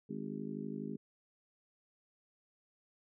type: harmonic tone with a mistuned harmonic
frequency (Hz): 52.1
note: G#1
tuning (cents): +6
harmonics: 3 / 4 / 5 / 6 / 7 / 8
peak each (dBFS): -47 / -42 / -44 / -50 / -51 / -48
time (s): 0.09-0.97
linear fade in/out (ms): 10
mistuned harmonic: 8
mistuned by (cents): -43
effects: none